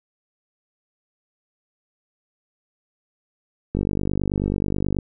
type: click train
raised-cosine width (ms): 3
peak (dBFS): -10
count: 62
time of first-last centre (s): 3.75-4.987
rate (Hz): 49.3
effects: none